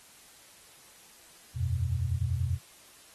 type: chord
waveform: sine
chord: E suspended second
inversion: none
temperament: equal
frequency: 82.41 / 92.5 / 123.47 Hz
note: E2 / F#2 / B2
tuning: 0 / 0 / 0 cents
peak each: -31 dBFS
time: 1.54-2.59 s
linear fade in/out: 50 ms
effects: white hiss -55 dBFS RMS until 3.14 s + AAC 32 kbps